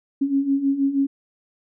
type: beating tone pair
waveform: sine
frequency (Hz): 271.5 / 277.8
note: C#4 / C#4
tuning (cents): -36 / +4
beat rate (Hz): 6.3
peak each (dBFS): -24 / -19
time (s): 0.21-1.07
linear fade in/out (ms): 10
effects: none